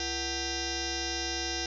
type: tone with frequency modulation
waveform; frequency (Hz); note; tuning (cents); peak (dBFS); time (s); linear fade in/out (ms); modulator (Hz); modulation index
sine; 2794; F7; 0; -30; 0-1.66; 2; 409; 7.5
effects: none